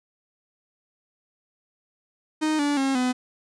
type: tone with pitch steps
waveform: 45% pulse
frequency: 310 / 289.2 / 269.9 / 251.8 Hz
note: D#4 / D4 / C#4 / B3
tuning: -6 / -27 / -46 / +34 cents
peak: -21 dBFS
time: 2.41-3.13 s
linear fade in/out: 20 ms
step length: 180 ms
effects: resampled to 22050 Hz